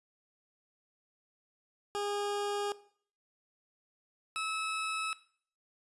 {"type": "tone pair in turn", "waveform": "20% pulse", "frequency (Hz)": [408.5, 1298.4], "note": ["G#4", "E6"], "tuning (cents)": [-29, -27], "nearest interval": "octave + minor sixth", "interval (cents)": 2002, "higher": "second", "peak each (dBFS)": -28, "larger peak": "neither", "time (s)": [[1.95, 2.72], [4.36, 5.13]], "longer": "neither", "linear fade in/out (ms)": 0, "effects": ["noise-tail reverb RT60 0.5 s tail -17 dB re dry", "resampled to 24000 Hz"]}